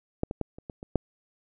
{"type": "clicks", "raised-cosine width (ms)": 2, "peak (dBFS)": [-12, -19, -15, -30, -24, -26, -9], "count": 7, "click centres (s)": [0.234, 0.311, 0.413, 0.585, 0.698, 0.829, 0.957], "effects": []}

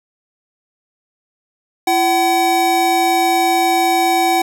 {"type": "tone pair together", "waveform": "square", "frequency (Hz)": [338, 758.8], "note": ["E4", "F#5"], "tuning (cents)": [43, 43], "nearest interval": "octave + major second", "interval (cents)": 1400, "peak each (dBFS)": [-19, -14], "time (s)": [1.87, 4.42], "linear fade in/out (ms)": 5, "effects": []}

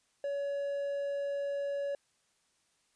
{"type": "tone", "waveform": "triangle", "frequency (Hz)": 564, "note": "C#5", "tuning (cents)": 30, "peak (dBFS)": -30, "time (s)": [0.24, 1.95], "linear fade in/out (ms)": 2, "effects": ["white hiss -73 dBFS RMS until 2.95 s", "resampled to 22050 Hz"]}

